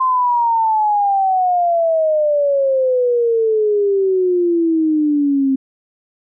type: exponential sweep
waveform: sine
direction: down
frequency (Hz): 1046.5 to 264.6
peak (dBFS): -12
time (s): 0-5.56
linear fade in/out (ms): 10
effects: none